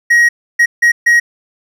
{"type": "tone bursts at uneven times", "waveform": "triangle", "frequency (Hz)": 1892, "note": "A#6", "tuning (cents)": 25, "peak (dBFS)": -4, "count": 4, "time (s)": [[0.1, 0.29], [0.59, 0.66], [0.82, 0.92], [1.06, 1.2]], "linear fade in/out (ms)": 10, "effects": []}